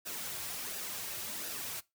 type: noise with flanger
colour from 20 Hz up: white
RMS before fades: -40 dBFS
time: 0.05-1.81 s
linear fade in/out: 20 ms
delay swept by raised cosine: 0.92 to 4.12 ms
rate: 1.4 Hz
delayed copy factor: -0.5
effects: noise-tail reverb RT60 0.2 s tail -20 dB re dry